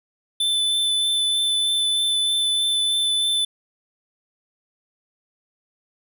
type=tone with vibrato; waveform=square; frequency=3520 Hz; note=A7; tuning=in tune; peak=-19 dBFS; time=0.4-3.45 s; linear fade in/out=5 ms; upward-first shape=triangle; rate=3.2 Hz; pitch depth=11 cents each way; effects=none